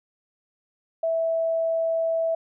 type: tone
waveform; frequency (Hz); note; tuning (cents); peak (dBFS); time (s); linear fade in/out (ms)
sine; 656; E5; -9; -21; 1.03-2.35; 5
effects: none